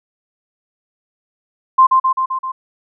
sine tone with echo, 1046.5 Hz, C6, in tune, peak -5 dBFS, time 1.78-1.87 s, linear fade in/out 10 ms, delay 130 ms, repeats 5, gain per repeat -3 dB, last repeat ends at 2.52 s, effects none

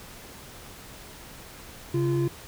triangle tone pair together, 136.3 / 343.9 Hz, C#3 / F4, -29 / -27 cents, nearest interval octave + major third, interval 1602 cents, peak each -23 dBFS, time 1.94-2.28 s, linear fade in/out 5 ms, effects pink hiss -45 dBFS RMS until 2.47 s

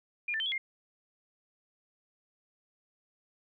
sine tone with pitch steps, 2416 / 1773 / 3101 / 3351 / 2117 Hz, D7 / A6 / G7 / G#7 / C7, +48 / +13 / -19 / +15 / +20 cents, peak -30 dBFS, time 0.28-0.58 s, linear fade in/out 5 ms, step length 60 ms, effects none

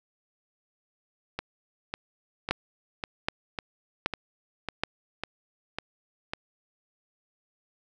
two click trains, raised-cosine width 0.3 ms, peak -15 / -9 dBFS, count 10 / 4, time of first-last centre 1.39-6.335 / 2.51-4.836 s, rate 1.82 / 1.29 Hz, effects none

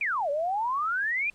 sine exponential two-way sweep, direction down then up, 2489 to 554.4 to 2489 Hz, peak -25 dBFS, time 0.01-1.3 s, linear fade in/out 2 ms, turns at 0.3 s, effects pink hiss -61 dBFS RMS until 1.34 s + low-pass 10000 Hz 12 dB/octave

